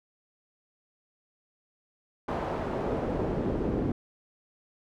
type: noise with band-pass filter sweep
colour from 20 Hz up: brown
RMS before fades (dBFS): -30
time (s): 2.28-3.92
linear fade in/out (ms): 5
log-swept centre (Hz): 780 to 290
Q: 1.1
effects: none